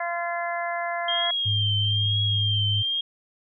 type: harmonic tone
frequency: 343.8 Hz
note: F4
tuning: 27 cents flat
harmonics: 2 / 3 / 4 / 5 / 6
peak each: -28 / -33 / -37 / -33 / -35 dBFS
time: 0-1.31 s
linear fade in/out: 5 ms
type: tone with vibrato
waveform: sine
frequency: 3203 Hz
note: G7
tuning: 37 cents sharp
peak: -23 dBFS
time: 1.08-3.01 s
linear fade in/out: 5 ms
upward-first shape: triangle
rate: 1.1 Hz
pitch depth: 59 cents each way
type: tone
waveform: sine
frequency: 103.7 Hz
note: G#2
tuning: 2 cents flat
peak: -23 dBFS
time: 1.45-2.83 s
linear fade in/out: 20 ms
effects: none